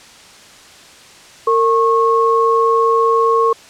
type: tone pair together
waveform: sine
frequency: 457.5 / 1092.5 Hz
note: A#4 / C#6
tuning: -32 / -26 cents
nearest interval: octave + minor third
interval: 1506 cents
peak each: -13 dBFS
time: 1.47-3.53 s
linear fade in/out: 5 ms
effects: white hiss -41 dBFS RMS until 3.69 s + low-pass 7000 Hz 12 dB/octave